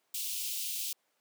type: high-pass noise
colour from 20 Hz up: white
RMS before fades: -36 dBFS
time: 0.14-0.93 s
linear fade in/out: 5 ms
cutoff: 2600 Hz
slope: 48 dB/octave
effects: pink hiss -75 dBFS RMS until 1.2 s + high-pass 400 Hz 12 dB/octave